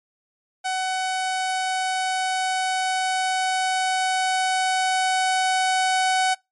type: tone with level ramp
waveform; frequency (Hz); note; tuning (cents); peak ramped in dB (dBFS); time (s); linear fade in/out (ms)
sawtooth; 750; F#5; +23; -19 to -14; 0.64-6.35; 20
effects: noise-tail reverb RT60 0.2 s tail -25 dB re dry + MP3 48 kbps